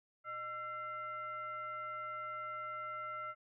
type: tone with frequency modulation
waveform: sine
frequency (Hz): 1345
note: E6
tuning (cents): +34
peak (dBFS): -40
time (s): 0.24-3.35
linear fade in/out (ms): 50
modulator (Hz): 732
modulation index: 0.65
effects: none